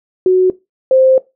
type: tone pair in turn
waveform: sine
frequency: 370 / 523.3 Hz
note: F#4 / C5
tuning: 0 / 0 cents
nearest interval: tritone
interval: 600 cents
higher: second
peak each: -6 dBFS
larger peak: neither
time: 0.26-0.5 / 0.91-1.18 s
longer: second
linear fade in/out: 2 ms
effects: noise-tail reverb RT60 0.2 s tail -18 dB re dry